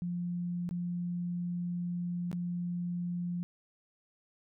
sine tone with dropouts, 175.3 Hz, F3, 7 cents sharp, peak -32 dBFS, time 0.02-3.43 s, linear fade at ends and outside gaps 0 ms, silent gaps 0.691-0.71 / 2.315-2.329 s, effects none

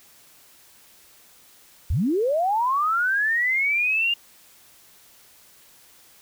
sine linear sweep, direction up, 53.2 to 2833 Hz, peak -19 dBFS, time 1.9-4.14 s, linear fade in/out 5 ms, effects white hiss -53 dBFS RMS until 6.21 s

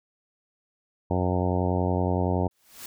harmonic tone, 90.7 Hz, F#2, 34 cents flat, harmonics 1 / 2 / 3 / 4 / 5 / 6 / 7 / 8 / 9 / 10, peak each -26 / -29 / -31 / -32 / -33 / -34 / -34 / -35 / -36 / -36 dBFS, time 1.1-2.48 s, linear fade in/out 10 ms
white noise with exponential growth, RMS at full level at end -37 dBFS, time 2.51-2.86 s, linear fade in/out 2 ms, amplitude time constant 75 ms
effects none

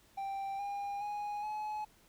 triangle tone with pitch steps, 785 / 806.1 / 827.8 / 850.1 Hz, G5 / G5 / G#5 / G#5, +2 / +48 / -6 / +40 cents, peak -34 dBFS, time 0.17-1.85 s, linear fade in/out 10 ms, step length 420 ms, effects pink hiss -65 dBFS RMS until 2.08 s

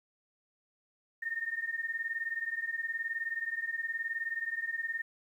sine beating tone pair, 1816 / 1835 Hz, A#6 / A#6, -46 / -28 cents, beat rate 19 Hz, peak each -37 / -35 dBFS, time 1.22-5.02 s, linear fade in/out 10 ms, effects 11-bit

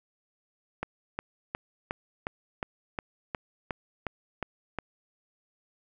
click train, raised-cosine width 0.5 ms, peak -16 dBFS, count 12, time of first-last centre 0.83-4.787 s, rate 2.78 Hz, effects none

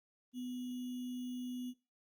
sine tone with sample-and-hold, 249.4 Hz, B3, 17 cents sharp, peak -39 dBFS, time 0.33-1.74 s, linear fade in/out 50 ms, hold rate 3150 Hz, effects noise-tail reverb RT60 0.3 s tail -20 dB re dry + Opus 32 kbps

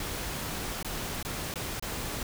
pink noise with dropouts, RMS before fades -35 dBFS, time 0-2.23 s, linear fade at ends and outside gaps 2 ms, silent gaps 0.828-0.846 / 1.228-1.249 / 1.54-1.557 / 1.797-1.824 s, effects none

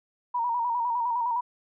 sine tone with vibrato, 951 Hz, A#5, 34 cents sharp, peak -24 dBFS, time 0.34-1.41 s, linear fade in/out 10 ms, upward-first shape square, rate 9.8 Hz, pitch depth 51 cents each way, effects none

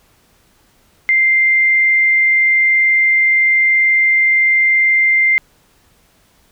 sine tone, 2093 Hz, C7, in tune, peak -9 dBFS, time 1.09-5.38 s, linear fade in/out 0 ms, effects pink hiss -54 dBFS RMS until 6.51 s

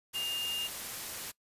sine tone in noise, 2818 Hz, F7, 15 cents sharp, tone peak -32 dBFS, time 0.14-0.68 s, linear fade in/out 20 ms, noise white, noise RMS -40 dBFS, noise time 0.13-1.32 s, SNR +5 dB, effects noise-tail reverb RT60 0.1 s tail -21 dB re dry + resampled to 32000 Hz

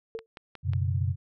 sine tone with exponential decay, 450.3 Hz, A4, 40 cents sharp, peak -28 dBFS, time 0.15-0.26 s, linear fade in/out 0 ms, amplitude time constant 23 ms
click train, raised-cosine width 0.3 ms, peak -26 dBFS, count 4, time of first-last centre 0.19-0.734 s, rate 5.51 Hz
sine chord, F# suspended fourth, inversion none, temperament equal, 92.5 / 123.47 / 138.59 Hz, F#2 / B2 / C#3, 0 / 0 / 0 cents, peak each -26 / -30 / -32 dBFS, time 0.63-1.16 s, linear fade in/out 50 ms
effects none

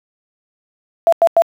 sine tone bursts, 670 Hz, E5, 28 cents sharp, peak -6 dBFS, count 3, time 1.07-1.42 s, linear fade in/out 0 ms, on 54 ms, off 94 ms, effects high-pass 400 Hz 12 dB/octave + 7-bit

